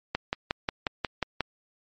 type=click train; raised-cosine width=0.3 ms; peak=-10 dBFS; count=8; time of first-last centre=0.15-1.407 s; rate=5.57 Hz; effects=MP3 32 kbps